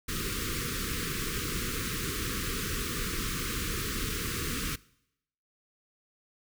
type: band-stop noise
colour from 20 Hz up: pink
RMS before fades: -33 dBFS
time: 0.08-4.76 s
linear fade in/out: 10 ms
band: 490 to 1100 Hz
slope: 96 dB/octave
effects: noise-tail reverb RT60 0.8 s tail -22 dB re dry